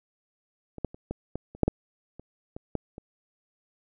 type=clicks; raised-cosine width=2 ms; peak=-26 / -14 / -30 / -18 / -18 / -30 / -7 / -9 / -29 / -24 / -14 / -27 dBFS; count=12; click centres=0.783 / 0.847 / 0.945 / 1.11 / 1.356 / 1.55 / 1.633 / 1.68 / 2.196 / 2.565 / 2.753 / 2.981 s; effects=none